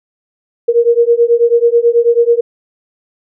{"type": "beating tone pair", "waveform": "sine", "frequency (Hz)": [466.2, 475.4], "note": ["A#4", "A#4"], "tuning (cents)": [0, 34], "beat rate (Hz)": 9.2, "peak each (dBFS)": -10, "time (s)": [0.68, 2.41], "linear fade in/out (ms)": 10, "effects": []}